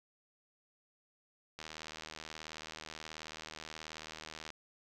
click train, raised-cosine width 0.2 ms, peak -27 dBFS, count 230, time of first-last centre 1.59-4.503 s, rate 78.6 Hz, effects none

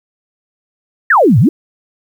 sine exponential two-way sweep, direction down then up, 1930 to 100.1 to 363.6 Hz, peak -5 dBFS, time 1.1-1.49 s, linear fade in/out 5 ms, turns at 1.39 s, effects 7-bit

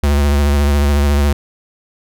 square tone with vibrato, 71.8 Hz, D2, 39 cents flat, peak -11 dBFS, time 0.03-1.33 s, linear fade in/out 5 ms, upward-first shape sine, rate 14 Hz, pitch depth 42 cents each way, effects none

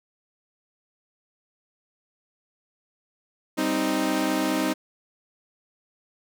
sawtooth chord, C minor, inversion second, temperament equal, 196 / 261.6 / 311.1 Hz, G3 / C4 / Eb4, 0 / 0 / 0 cents, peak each -27 / -23 / -21 dBFS, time 3.57-4.74 s, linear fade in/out 20 ms, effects none

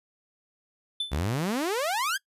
triangle tone with exponential decay, 3520 Hz, A7, in tune, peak -22 dBFS, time 1-1.21 s, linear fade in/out 5 ms, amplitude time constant 44 ms
sawtooth exponential sweep, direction up, 63.7 to 1686 Hz, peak -22 dBFS, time 1.11-2.18 s, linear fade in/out 20 ms
effects noise-tail reverb RT60 0.1 s tail -22 dB re dry + resampled to 32000 Hz

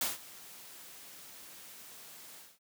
white noise with ADSR envelope, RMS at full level -31 dBFS, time 0.01-2.59 s, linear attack 3 ms, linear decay 160 ms, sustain -20 dB, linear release 220 ms, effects high-pass 100 Hz 12 dB/octave

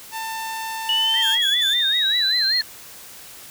sawtooth tone, 893 Hz, A5, 25 cents sharp, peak -23 dBFS, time 0.11-1.39 s, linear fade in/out 50 ms
sine linear sweep, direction up, 2910 to 4258 Hz, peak -17 dBFS, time 0.89-2.61 s, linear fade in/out 2 ms
sine tone with vibrato, 1760 Hz, A6, in tune, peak -26 dBFS, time 1.14-2.62 s, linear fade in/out 0 ms, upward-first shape sine, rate 5.1 Hz, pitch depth 210 cents each way
sawtooth tone bursts, 3420 Hz, A7, 50 cents flat, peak -24 dBFS, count 3, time 1.22-1.742 s, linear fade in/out 5 ms, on 130 ms, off 66 ms
effects white hiss -41 dBFS RMS until 3.5 s

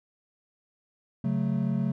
triangle chord, F# minor, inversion second, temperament equal, 138.59 / 185 / 220 Hz, C#3 / F#3 / A3, 0 / 0 / 0 cents, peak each -27 dBFS, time 1.24-1.92 s, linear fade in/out 5 ms, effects none

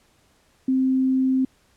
sine tone, 261.6 Hz, C4, in tune, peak -17 dBFS, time 0.68-1.45 s, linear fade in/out 5 ms, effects pink hiss -61 dBFS RMS until 1.76 s + low-pass 11000 Hz 12 dB/octave

